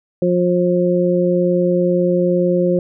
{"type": "harmonic tone", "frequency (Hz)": 177.9, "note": "F3", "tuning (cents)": 32, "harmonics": [1, 2, 3], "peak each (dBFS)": [-17, -17, -17], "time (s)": [0.22, 2.79], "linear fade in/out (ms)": 2, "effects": []}